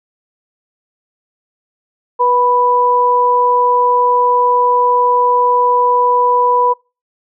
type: tone pair together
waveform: sine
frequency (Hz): 489.2 / 987.8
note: B4 / B5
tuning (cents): -16 / 0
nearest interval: octave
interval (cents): 1216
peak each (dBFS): -15 / -10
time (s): 2.19-6.74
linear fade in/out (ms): 20
effects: noise-tail reverb RT60 0.3 s tail -26 dB re dry